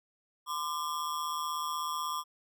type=ring-modulated tone; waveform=square; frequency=1107 Hz; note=C#6; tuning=3 cents flat; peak=-30 dBFS; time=0.46-2.24 s; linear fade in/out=50 ms; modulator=78.1 Hz; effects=none